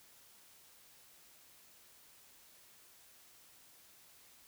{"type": "silence", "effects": ["white hiss -62 dBFS RMS until 4.47 s"]}